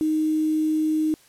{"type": "tone with quantisation", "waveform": "sine", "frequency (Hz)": 311.1, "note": "D#4", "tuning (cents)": 0, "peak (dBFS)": -19, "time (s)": [0.01, 1.14], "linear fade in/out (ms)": 0, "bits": 7, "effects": ["white hiss -55 dBFS RMS until 1.28 s", "low-pass 12000 Hz 12 dB/octave"]}